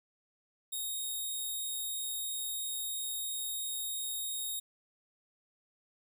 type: tone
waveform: 5% pulse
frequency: 3729 Hz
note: A#7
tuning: in tune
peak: -27 dBFS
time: 0.72-4.6 s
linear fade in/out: 10 ms
effects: none